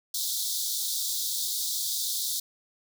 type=high-pass noise; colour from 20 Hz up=pink; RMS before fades=-30 dBFS; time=0.14-2.4 s; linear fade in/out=5 ms; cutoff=3500 Hz; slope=96 dB/octave; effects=none